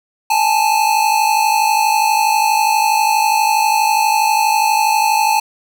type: tone pair together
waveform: square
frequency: 827.7 / 880 Hz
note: G#5 / A5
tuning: -6 / 0 cents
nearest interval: minor second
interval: 106 cents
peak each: -17 / -14 dBFS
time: 0.3-5.4 s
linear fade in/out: 5 ms
effects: none